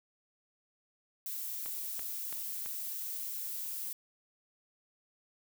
violet noise, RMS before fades -39 dBFS, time 1.26-3.93 s, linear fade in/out 2 ms
click train, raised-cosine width 0.3 ms, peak -29 dBFS, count 4, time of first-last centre 1.66-2.66 s, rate 3 Hz
effects none

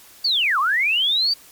sine linear two-way sweep, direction down then up, 4700 to 1029 to 4700 Hz, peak -16 dBFS, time 0.24-1.34 s, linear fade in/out 10 ms, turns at 0.59 s, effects white hiss -47 dBFS RMS until 1.51 s + MP3 96 kbps

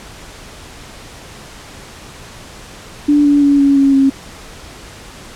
sine tone with pitch steps, 292.3 / 287.9 / 283.7 / 279.4 / 275.3 / 271.2 Hz, D4 / D4 / C#4 / C#4 / C#4 / C#4, -8 / -34 / +40 / +14 / -12 / -38 cents, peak -7 dBFS, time 3.08-4.1 s, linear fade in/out 10 ms, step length 170 ms, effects pink hiss -35 dBFS RMS until 5.35 s + low-pass 9000 Hz 12 dB/octave

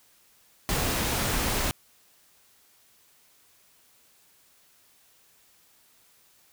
pink noise, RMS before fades -27 dBFS, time 0.69-1.71 s, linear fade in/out 0 ms, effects white hiss -61 dBFS RMS until 6.52 s

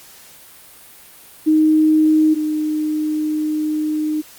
sine tone pair in turn, 311.1 / 306.5 Hz, D#4 / D#4, 0 / -26 cents, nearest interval unison, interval 26 cents, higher first, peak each -10 / -17 dBFS, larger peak first, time 1.46-2.35 / 2.35-4.22 s, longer second, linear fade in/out 20 ms, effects white hiss -43 dBFS RMS until 4.38 s + Opus 48 kbps

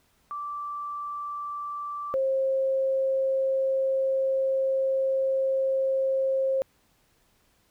sine tone pair in turn, 1168 / 533.4 Hz, D6 / C5, -10 / +33 cents, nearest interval octave + major second, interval 1357 cents, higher first, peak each -31 / -22 dBFS, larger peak second, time 0.31-2.14 / 2.14-6.62 s, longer second, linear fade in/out 0 ms, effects pink hiss -66 dBFS RMS until 7.7 s

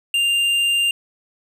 sine tone with tanh clipping, 2794 Hz, F7, in tune, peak -17 dBFS, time 0.14-0.91 s, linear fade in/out 2 ms, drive 9 dB, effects none

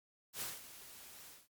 white noise with ADSR envelope, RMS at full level -40 dBFS, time 0.33-1.48 s, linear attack 78 ms, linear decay 190 ms, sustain -14 dB, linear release 190 ms, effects MP3 96 kbps

